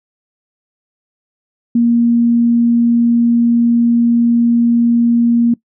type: tone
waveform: sine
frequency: 235.4 Hz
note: A#3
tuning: 17 cents sharp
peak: -8 dBFS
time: 1.75-5.54 s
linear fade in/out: 5 ms
effects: noise-tail reverb RT60 0.1 s tail -21 dB re dry